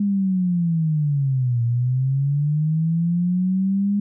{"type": "linear two-way sweep", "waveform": "sine", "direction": "down then up", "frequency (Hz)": [205, 116.54, 205], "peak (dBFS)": -17, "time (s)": [0, 4], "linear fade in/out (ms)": 5, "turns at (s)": 1.63, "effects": []}